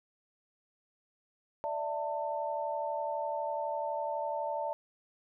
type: chord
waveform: sine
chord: D suspended second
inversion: none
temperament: equal with one note detuned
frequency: 587.3 / 659.3 / 894.9 Hz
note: D5 / E5 / A5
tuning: 0 / 0 / +29 cents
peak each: -36 / -38 / -35 dBFS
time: 1.64-4.73 s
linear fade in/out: 0 ms
effects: none